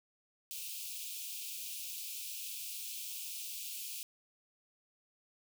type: high-pass noise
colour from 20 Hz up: white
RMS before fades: -43 dBFS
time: 0.51-4.03 s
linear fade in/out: 0 ms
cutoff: 2400 Hz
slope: 96 dB/octave
effects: none